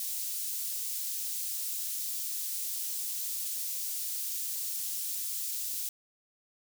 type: high-pass noise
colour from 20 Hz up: white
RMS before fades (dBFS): -35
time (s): 0-5.89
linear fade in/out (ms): 2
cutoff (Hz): 5400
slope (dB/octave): 12
effects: none